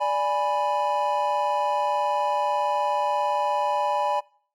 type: chord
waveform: triangle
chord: G# diminished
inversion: second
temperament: equal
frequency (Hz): 587.3 / 830.6 / 987.8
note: D5 / G#5 / B5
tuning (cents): 0 / 0 / 0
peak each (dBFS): -25 / -23 / -24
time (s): 0-4.21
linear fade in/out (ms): 20
effects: noise-tail reverb RT60 0.5 s tail -23 dB re dry